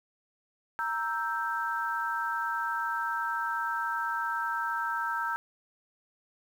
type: chord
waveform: sine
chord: E diminished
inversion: second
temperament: equal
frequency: 932.3 / 1318.5 / 1568 Hz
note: Bb5 / E6 / G6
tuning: 0 / 0 / 0 cents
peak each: -33 dBFS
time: 0.79-5.36 s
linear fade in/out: 0 ms
effects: 9-bit